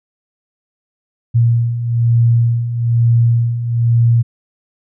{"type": "beating tone pair", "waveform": "sine", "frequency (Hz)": [116.54, 117.64], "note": ["A#2", "A#2"], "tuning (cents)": [0, 16], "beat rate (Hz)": 1.1, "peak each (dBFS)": [-17, -11], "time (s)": [1.34, 4.23], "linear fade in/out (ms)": 20, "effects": []}